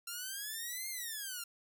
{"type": "exponential two-way sweep", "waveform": "5% pulse", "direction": "up then down", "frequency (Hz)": [1370, 2143, 1370], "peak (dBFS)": -29, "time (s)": [0.07, 1.44], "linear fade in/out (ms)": 5, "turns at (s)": 0.89, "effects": []}